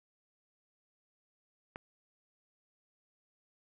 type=click; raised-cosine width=0.5 ms; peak=-26 dBFS; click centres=1.759 s; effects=none